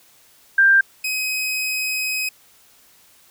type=tone pair in turn; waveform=sine / sawtooth; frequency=1585 / 2528 Hz; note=G6 / D#7; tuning=+19 / +27 cents; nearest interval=minor sixth; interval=808 cents; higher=second; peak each=-10 / -18 dBFS; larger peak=first; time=0.58-0.81 / 1.04-2.29 s; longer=second; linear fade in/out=5 ms; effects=white hiss -53 dBFS RMS until 3.3 s